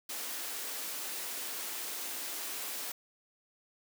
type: high-pass noise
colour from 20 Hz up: white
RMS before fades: -39 dBFS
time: 0.09-2.92 s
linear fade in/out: 5 ms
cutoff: 250 Hz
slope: 24 dB/octave
effects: none